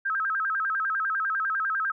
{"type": "tone with vibrato", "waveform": "sine", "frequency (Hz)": 1433, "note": "F6", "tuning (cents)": 44, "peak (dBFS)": -24, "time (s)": [0.05, 1.92], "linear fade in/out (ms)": 10, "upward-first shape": "square", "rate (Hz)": 10, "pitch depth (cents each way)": 180, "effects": []}